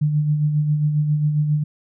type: tone with tremolo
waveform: sine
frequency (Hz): 150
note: D3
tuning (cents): +37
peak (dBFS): -14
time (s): 0.01-1.64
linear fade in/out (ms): 10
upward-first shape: sine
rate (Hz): 7.4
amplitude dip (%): 45
effects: none